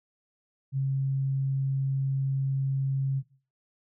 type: tone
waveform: sine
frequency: 135.5 Hz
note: C#3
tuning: 39 cents flat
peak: -24 dBFS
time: 0.72-3.23 s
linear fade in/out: 50 ms
effects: noise-tail reverb RT60 0.4 s tail -18 dB re dry